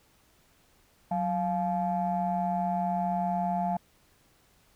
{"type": "tone cluster", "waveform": "sine", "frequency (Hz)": [184.7, 700, 859], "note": ["F#3", "F5", "A5"], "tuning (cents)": [-3, 4, -42], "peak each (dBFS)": [-30, -28, -32], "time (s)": [1.11, 3.77], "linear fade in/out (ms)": 5, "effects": ["tanh soft clip ceiling -19 dBFS", "pink hiss -64 dBFS RMS until 4.75 s"]}